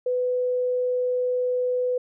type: tone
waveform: sine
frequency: 499 Hz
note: B4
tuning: 18 cents sharp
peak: -21 dBFS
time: 0.06-1.98 s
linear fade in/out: 5 ms
effects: none